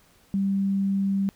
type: tone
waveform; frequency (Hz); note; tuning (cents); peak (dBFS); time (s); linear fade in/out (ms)
sine; 196; G3; 0; -21; 0.34-1.29; 0
effects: pink hiss -59 dBFS RMS until 1.35 s